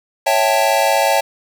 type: chord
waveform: square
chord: A dominant seventh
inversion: first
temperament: equal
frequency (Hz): 554.4 / 659.3 / 784 / 880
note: C#5 / E5 / G5 / A5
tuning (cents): 0 / 0 / 0 / 0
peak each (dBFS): -19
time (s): 0.26-1.21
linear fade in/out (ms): 10
effects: 7-bit